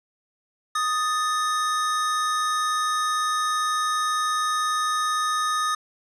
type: tone pair together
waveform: square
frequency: 1244.5 / 1761.9 Hz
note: D#6 / A6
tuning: 0 / +2 cents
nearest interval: tritone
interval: 602 cents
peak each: -23 / -32 dBFS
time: 0.75-5.75 s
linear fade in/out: 5 ms
effects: resampled to 24000 Hz + 10-bit

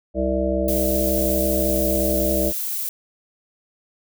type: harmonic tone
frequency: 65.41 Hz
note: C2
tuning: in tune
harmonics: 1 / 3 / 5 / 7 / 9 / 10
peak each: -25 / -27 / -25 / -29 / -23 / -30 dBFS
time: 0.14-2.53 s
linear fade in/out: 50 ms
type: noise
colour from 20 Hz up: violet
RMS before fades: -26 dBFS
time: 0.68-2.89 s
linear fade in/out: 2 ms
effects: none

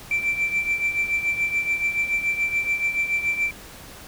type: tone with tremolo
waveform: sine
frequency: 2342 Hz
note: D7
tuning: 5 cents flat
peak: -16 dBFS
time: 0.11-3.51 s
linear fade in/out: 2 ms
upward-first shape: triangle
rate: 7 Hz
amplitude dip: 80%
effects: tanh soft clip ceiling -16 dBFS + pink hiss -42 dBFS RMS until 4.07 s

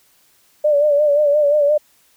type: tone with vibrato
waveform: sine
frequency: 587.3 Hz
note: D5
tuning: in tune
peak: -11 dBFS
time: 0.64-1.78 s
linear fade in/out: 10 ms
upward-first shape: sine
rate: 5.7 Hz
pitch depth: 57 cents each way
effects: white hiss -56 dBFS RMS until 2.16 s

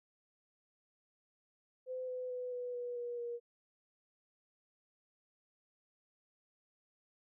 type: tone with pitch steps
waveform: sine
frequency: 511 / 504.8 / 498.8 / 492.7 / 486.8 / 480.9 / 475.1 Hz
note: C5 / B4 / B4 / B4 / B4 / B4 / A#4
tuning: -41 / +38 / +17 / -4 / -25 / -46 / +33 cents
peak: -38 dBFS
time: 1.86-3.4 s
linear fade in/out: 50 ms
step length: 220 ms
effects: none

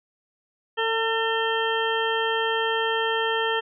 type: harmonic tone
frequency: 450 Hz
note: A4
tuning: 39 cents sharp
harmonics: 1 / 2 / 3 / 4 / 6 / 7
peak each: -26 / -28 / -31 / -28 / -34 / -30 dBFS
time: 0.77-3.61 s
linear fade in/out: 20 ms
effects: none

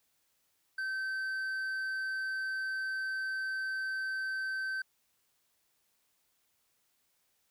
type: tone with hard clipping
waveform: triangle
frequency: 1545 Hz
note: G6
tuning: 26 cents flat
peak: -34 dBFS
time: 0.78-4.82 s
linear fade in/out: 5 ms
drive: 7 dB
effects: white hiss -75 dBFS RMS until 7.5 s

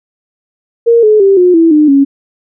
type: tone with pitch steps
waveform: sine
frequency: 466.2 / 427.5 / 392 / 359.5 / 329.7 / 302.3 / 277.2 Hz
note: A#4 / A4 / G4 / F#4 / E4 / D#4 / C#4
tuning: 0 / -50 / 0 / -50 / 0 / -50 / 0 cents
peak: -3 dBFS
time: 0.86-2.05 s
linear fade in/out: 20 ms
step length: 170 ms
effects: none

